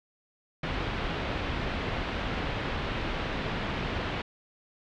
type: low-pass noise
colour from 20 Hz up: pink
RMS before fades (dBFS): -32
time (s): 0.63-4.22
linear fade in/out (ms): 5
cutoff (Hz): 3500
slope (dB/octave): 24
effects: none